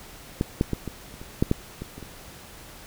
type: clicks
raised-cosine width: 3 ms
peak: -9 / -7 / -12 / -18 / -30 / -26 / -6 / -7 / -19 / -26 / -25 dBFS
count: 11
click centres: 0.411 / 0.611 / 0.733 / 0.877 / 1.141 / 1.215 / 1.425 / 1.514 / 1.82 / 1.98 / 2.027 s
effects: pink hiss -45 dBFS RMS until 2.86 s